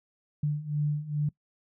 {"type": "beating tone pair", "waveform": "sine", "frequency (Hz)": [146.83, 149.23], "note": ["D3", "D3"], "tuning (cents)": [0, 28], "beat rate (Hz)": 2.4, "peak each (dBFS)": [-31, -28], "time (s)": [0.43, 1.29], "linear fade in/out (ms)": 5, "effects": ["noise-tail reverb RT60 0.1 s tail -22 dB re dry"]}